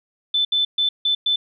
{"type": "tone bursts at uneven times", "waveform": "sine", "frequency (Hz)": 3520, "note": "A7", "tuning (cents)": 0, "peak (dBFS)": -16, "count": 5, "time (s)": [[0.34, 0.45], [0.52, 0.65], [0.78, 0.89], [1.05, 1.15], [1.26, 1.36]], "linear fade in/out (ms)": 5, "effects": []}